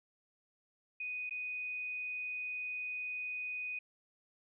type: tone with dropouts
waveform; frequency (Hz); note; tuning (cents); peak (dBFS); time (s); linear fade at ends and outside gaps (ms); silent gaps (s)
sine; 2489; D#7; 0; -37; 1-3.79; 5; 1.295-1.308
effects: none